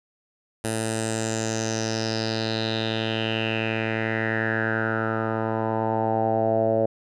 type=tone with low-pass filter sweep; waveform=10% pulse; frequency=111.4 Hz; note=A2; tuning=22 cents sharp; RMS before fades=-25 dBFS; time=0.64-6.86 s; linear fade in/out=5 ms; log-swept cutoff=10000 to 590 Hz; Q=5.5; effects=none